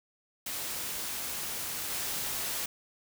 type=noise with level steps; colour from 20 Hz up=white; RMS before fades=-36 / -34 dBFS; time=0.46-2.66 s; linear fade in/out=5 ms; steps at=1.9 s; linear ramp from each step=2 ms; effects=none